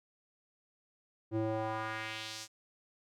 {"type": "tone with band-pass filter sweep", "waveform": "square", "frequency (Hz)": 110, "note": "A2", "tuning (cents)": 0, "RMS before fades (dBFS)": -37, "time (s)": [1.31, 2.48], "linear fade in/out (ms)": 50, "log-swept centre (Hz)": [310, 6800], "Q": 1.6, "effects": []}